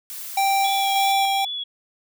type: noise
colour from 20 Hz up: blue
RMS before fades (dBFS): -34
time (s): 0.1-1.12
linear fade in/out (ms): 0
type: tone with tremolo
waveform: square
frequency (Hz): 784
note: G5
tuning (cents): 0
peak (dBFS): -18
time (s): 0.37-1.45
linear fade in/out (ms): 5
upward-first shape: square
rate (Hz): 1.7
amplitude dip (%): 25
type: tone with vibrato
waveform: sine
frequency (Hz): 3367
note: G#7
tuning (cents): +23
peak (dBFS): -26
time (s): 0.64-1.64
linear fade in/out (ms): 10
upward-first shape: sine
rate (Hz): 2.6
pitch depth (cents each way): 31
effects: none